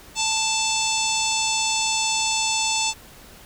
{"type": "harmonic tone", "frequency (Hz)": 882, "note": "A5", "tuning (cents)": 4, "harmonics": [1, 3, 4, 5, 6, 7, 8, 9], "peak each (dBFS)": [-27, -27, -28, -30, -31, -29, -30, -29], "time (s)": [0.15, 2.94], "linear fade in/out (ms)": 50, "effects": ["pink hiss -46 dBFS RMS until 3.45 s"]}